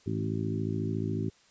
harmonic tone with a mistuned harmonic, 54 Hz, A1, 32 cents flat, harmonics 2 / 3 / 4 / 5 / 6 / 7, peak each -33 / -35 / -36 / -37 / -38 / -38 dBFS, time 0.06-1.3 s, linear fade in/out 10 ms, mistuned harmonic 2, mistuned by -52 cents, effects white hiss -62 dBFS RMS until 1.5 s + resampled to 16000 Hz

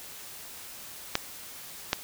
clicks, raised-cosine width 0.2 ms, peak -6 dBFS, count 2, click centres 1.154 / 1.931 s, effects white hiss -44 dBFS RMS until 2.03 s

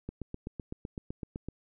click train, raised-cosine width 3 ms, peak -24 dBFS, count 12, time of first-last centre 0.09-1.486 s, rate 7.88 Hz, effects none

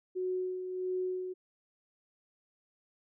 sine tone with tremolo, 368.5 Hz, F#4, 7 cents flat, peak -30 dBFS, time 0.15-1.34 s, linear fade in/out 20 ms, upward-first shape sine, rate 1.5 Hz, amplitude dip 50%, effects none

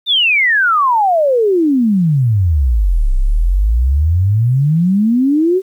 sine exponential two-way sweep, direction down then up, 3687 to 30.87 to 390.6 Hz, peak -9 dBFS, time 0.06-5.62 s, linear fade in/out 50 ms, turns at 3.14 s, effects 8-bit

